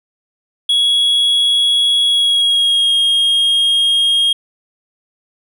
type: tone with pitch glide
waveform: triangle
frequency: 3341 to 3250 Hz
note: G#7 to G#7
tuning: +10 to -38 cents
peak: -9 dBFS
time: 0.69-4.33 s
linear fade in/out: 5 ms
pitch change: -48 cents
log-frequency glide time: 2.06-2.95 s
effects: none